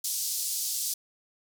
pink band-pass noise, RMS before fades -31 dBFS, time 0.04-0.94 s, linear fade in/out 5 ms, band 4900 to 16000 Hz, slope 24 dB/octave, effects none

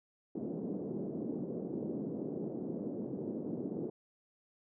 pink band-pass noise, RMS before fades -39 dBFS, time 0.35-3.9 s, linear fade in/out 5 ms, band 180 to 440 Hz, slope 24 dB/octave, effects none

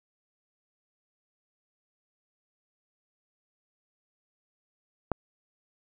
click, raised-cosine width 1 ms, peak -12 dBFS, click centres 5.117 s, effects none

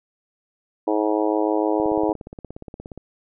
harmonic tone, 106.5 Hz, G#2, 44 cents sharp, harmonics 3 / 4 / 5 / 6 / 7 / 8 / 9, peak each -22 / -24 / -26 / -28 / -29 / -30 / -31 dBFS, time 0.87-2.13 s, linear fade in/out 5 ms
click train, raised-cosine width 2 ms, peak -22 dBFS, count 21, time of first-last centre 1.8-2.976 s, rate 17 Hz
effects none

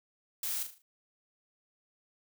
blue noise with echo, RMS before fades -35 dBFS, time 0.43-0.63 s, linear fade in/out 2 ms, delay 38 ms, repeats 5, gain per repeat -7 dB, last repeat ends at 0.82 s, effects none

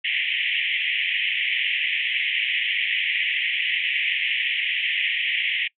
pink band-pass noise, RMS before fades -24 dBFS, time 0.04-5.68 s, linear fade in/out 10 ms, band 1900 to 3200 Hz, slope 96 dB/octave, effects noise-tail reverb RT60 0.1 s tail -25 dB re dry

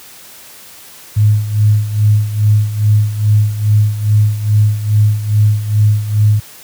sine tone with tremolo, 105.7 Hz, G#2, 31 cents sharp, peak -5 dBFS, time 1.16-6.4 s, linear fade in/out 10 ms, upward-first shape sine, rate 2.4 Hz, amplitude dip 75%, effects white hiss -37 dBFS RMS until 6.63 s + high-pass 60 Hz 12 dB/octave

